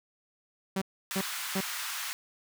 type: tone bursts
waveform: sawtooth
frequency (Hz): 192.1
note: G3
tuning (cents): -35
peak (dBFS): -24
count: 3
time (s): 0.76-1.608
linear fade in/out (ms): 5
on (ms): 56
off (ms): 340
type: high-pass noise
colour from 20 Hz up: pink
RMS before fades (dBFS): -36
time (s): 1.11-2.13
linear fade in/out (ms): 0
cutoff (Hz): 1100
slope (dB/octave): 24
effects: none